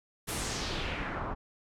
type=noise with low-pass filter sweep; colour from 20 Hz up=pink; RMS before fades=-35 dBFS; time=0.27-1.35 s; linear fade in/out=20 ms; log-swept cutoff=12000 to 930 Hz; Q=1.9; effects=none